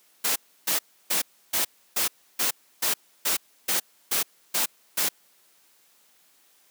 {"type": "noise bursts", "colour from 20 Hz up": "white", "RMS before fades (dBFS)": -24, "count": 12, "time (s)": [0.24, 5.09], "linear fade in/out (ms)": 10, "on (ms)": 120, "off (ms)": 310, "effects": ["white hiss -61 dBFS RMS until 6.7 s", "high-pass 200 Hz 12 dB/octave"]}